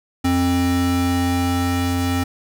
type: tone pair together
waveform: square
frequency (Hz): 88.33 / 264.7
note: F2 / C4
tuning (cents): +20 / +20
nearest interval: octave + perfect fifth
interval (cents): 1900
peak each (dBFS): -22 / -19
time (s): 0.24-2.24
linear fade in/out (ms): 10
effects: none